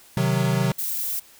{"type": "chord", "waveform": "square", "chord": "C diminished", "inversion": "none", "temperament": "equal", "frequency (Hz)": [130.81, 155.56, 185], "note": ["C3", "Eb3", "Gb3"], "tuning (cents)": [0, 0, 0], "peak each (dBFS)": [-23, -26, -25], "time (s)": [0.17, 0.72], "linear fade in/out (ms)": 2}
{"type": "noise", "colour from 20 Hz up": "violet", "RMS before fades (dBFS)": -27, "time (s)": [0.78, 1.2], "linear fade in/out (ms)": 10}
{"effects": ["white hiss -51 dBFS RMS until 1.39 s"]}